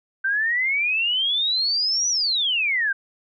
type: exponential two-way sweep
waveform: sine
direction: up then down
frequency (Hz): 1542 to 5980 to 1542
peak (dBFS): -19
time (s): 0.24-2.93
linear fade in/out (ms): 10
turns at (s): 2.09
effects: none